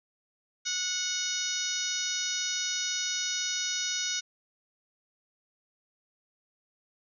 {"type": "harmonic tone with a mistuned harmonic", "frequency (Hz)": 734, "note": "F#5", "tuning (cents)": -14, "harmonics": [2, 3, 4, 5, 6, 7, 8, 9], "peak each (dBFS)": [-39, -40, -39, -35, -41, -37, -34, -38], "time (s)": [0.65, 4.21], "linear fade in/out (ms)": 20, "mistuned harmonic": 5, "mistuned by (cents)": 16, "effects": []}